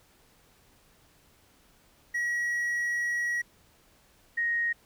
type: tone pair in turn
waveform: triangle / sine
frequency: 1914 / 1872.4 Hz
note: A#6 / A#6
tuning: +45 / +7 cents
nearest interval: unison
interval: 38 cents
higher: first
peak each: -25 dBFS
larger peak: neither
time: 2.14-3.42 / 4.37-4.73 s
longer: first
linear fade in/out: 10 ms
effects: pink hiss -62 dBFS RMS until 4.85 s